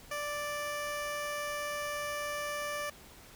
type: tone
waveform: 15% pulse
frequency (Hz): 587.3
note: D5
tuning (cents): 0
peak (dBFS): -28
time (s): 0.11-2.9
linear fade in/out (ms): 5
effects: pink hiss -54 dBFS RMS until 3.35 s